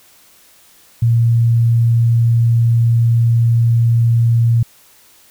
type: tone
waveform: sine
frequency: 116.54 Hz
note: A#2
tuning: in tune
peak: -9 dBFS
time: 1.02-4.63 s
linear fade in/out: 5 ms
effects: white hiss -48 dBFS RMS until 5.3 s